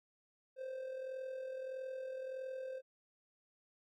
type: tone with amplitude modulation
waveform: triangle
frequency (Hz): 522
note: C5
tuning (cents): -4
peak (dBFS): -37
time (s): 0.56-2.82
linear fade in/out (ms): 50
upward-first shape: sine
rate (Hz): 41.6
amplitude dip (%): 50
effects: none